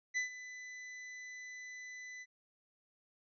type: tone with ADSR envelope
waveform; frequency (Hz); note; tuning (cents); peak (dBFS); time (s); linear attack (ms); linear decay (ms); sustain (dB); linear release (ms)
45% pulse; 2000; B6; +21; -31; 0.14-2.26; 30; 120; -15; 43
effects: resampled to 16000 Hz